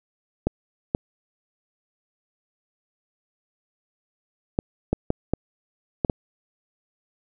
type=clicks; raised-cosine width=2 ms; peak=-7 dBFS; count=8; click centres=0.47 / 0.949 / 4.589 / 4.93 / 5.104 / 5.336 / 6.048 / 6.098 s; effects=none